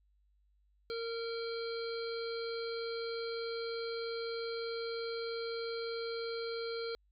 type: harmonic tone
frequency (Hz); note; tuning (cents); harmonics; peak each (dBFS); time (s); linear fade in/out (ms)
460.8; A#4; -20; 1 / 3 / 5 / 7 / 9 / 10; -37 / -46 / -51 / -52 / -46 / -53; 0.9-6.95; 0
effects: added 50 Hz sine -68 dBFS peak until 7.11 s